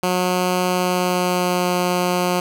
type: tone with pitch glide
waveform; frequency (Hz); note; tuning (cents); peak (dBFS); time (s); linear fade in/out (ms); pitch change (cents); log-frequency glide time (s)
10% pulse; 181.5 to 179.1; F#3 to F3; -33 to +44; -9; 0.03-2.4; 2; -23; 0.67-1.72
effects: none